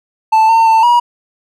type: tone with pitch steps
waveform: triangle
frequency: 881 / 906 / 893 / 960 Hz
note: A5 / A#5 / A5 / B5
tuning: +2 / -50 / +25 / -49 cents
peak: -4 dBFS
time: 0.32-1 s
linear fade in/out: 10 ms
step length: 170 ms
effects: none